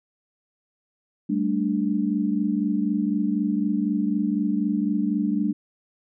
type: chord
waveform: sine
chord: G suspended second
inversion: none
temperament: equal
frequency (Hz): 196 / 220 / 293.7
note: G3 / A3 / D4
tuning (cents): 0 / 0 / 0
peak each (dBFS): -25 / -25 / -25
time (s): 1.29-5.53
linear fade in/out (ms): 10
effects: none